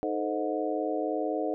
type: harmonic tone with a mistuned harmonic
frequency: 103.83 Hz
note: G#2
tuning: in tune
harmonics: 3 / 4 / 5 / 6 / 7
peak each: -32 / -33 / -34 / -35 / -35 dBFS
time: 0.03-1.54 s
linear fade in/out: 0 ms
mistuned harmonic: 4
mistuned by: +90 cents
effects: none